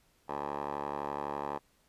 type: tone with band-pass filter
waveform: 10% pulse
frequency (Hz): 71.9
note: D2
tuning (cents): -36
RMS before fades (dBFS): -37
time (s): 0.28-1.59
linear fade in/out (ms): 20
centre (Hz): 790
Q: 5
effects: pink hiss -69 dBFS RMS until 1.88 s + resampled to 32000 Hz